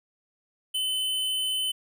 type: tone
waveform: square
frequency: 3038 Hz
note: F#7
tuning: 45 cents sharp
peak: -26 dBFS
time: 0.74-1.72 s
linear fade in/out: 10 ms
effects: none